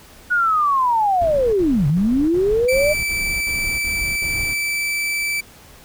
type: linear two-way sweep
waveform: sine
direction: down then up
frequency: 1474 to 134.5 to 616 Hz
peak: -14 dBFS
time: 0.3-2.94 s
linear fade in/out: 20 ms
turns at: 1.87 s
type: noise bursts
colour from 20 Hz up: brown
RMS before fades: -30 dBFS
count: 9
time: 1.21-4.538 s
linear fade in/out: 5 ms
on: 320 ms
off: 56 ms
type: tone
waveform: 40% pulse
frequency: 2321 Hz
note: D7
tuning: 21 cents flat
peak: -19 dBFS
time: 2.68-5.41 s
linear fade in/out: 10 ms
effects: pink hiss -45 dBFS RMS until 5.84 s